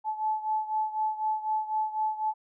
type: beating tone pair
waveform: sine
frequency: 864 / 868 Hz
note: A5 / A5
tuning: -32 / -24 cents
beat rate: 4 Hz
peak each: -28 / -32 dBFS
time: 0.04-2.34 s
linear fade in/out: 50 ms
effects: none